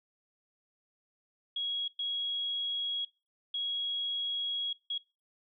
sine tone bursts at uneven times, 3314 Hz, G#7, 4 cents flat, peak -31 dBFS, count 4, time 1.56-1.88 / 1.99-3.05 / 3.54-4.73 / 4.9-4.98 s, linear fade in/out 5 ms, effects noise-tail reverb RT60 0.3 s tail -23 dB re dry

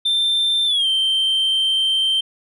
sine tone with pitch glide, 3573 to 3128 Hz, A7 to G7, +26 to -4 cents, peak -13 dBFS, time 0.05-2.21 s, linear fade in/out 10 ms, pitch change -230 cents, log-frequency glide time 0.66-0.87 s, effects tanh soft clip ceiling -14 dBFS

